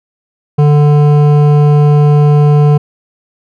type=tone with hard clipping; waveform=sine; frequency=147.3 Hz; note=D3; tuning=6 cents sharp; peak=-6 dBFS; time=0.58-2.78 s; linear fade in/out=10 ms; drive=12 dB; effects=none